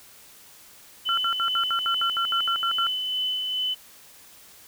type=tone with tremolo; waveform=sine; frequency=3017 Hz; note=F#7; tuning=33 cents sharp; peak=-23 dBFS; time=1.05-3.75 s; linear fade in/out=20 ms; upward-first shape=sine; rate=2.4 Hz; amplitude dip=30%
type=tone bursts; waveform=sine; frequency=1370 Hz; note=F6; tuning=34 cents flat; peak=-23 dBFS; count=12; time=1.09-2.868 s; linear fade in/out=0 ms; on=84 ms; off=70 ms
effects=white hiss -50 dBFS RMS until 4.67 s